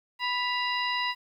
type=harmonic tone with a mistuned harmonic; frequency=987.8 Hz; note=B5; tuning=in tune; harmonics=1 / 2 / 3 / 4 / 5; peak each=-30 / -31 / -33 / -36 / -39 dBFS; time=0.19-1.15 s; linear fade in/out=50 ms; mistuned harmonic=3; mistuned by=-96 cents; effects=10-bit